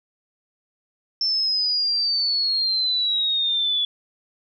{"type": "exponential sweep", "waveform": "sine", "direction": "down", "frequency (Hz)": [5360, 3415], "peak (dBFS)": -19, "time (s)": [1.21, 3.85], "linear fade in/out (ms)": 2, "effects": []}